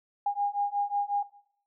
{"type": "beating tone pair", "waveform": "sine", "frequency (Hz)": [810, 815.5], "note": ["G#5", "G#5"], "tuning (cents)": [-43, -32], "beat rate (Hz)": 5.5, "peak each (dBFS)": -29, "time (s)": [0.26, 1.23], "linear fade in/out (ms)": 5, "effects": ["noise-tail reverb RT60 0.7 s tail -19 dB re dry"]}